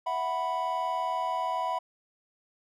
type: chord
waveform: triangle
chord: E suspended second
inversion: none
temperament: equal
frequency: 659.3 / 740 / 987.8 Hz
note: E5 / F#5 / B5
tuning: 0 / 0 / 0 cents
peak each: -33 / -31 / -28 dBFS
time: 0.06-1.79 s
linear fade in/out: 10 ms
effects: none